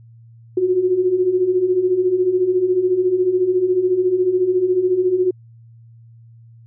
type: beating tone pair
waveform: sine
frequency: 355.4 / 369.4 Hz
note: F4 / F#4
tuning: +30 / -3 cents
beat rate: 14 Hz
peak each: -21 / -15 dBFS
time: 0.57-5.31 s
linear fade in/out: 5 ms
effects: added 115 Hz sine -42 dBFS peak until 6.66 s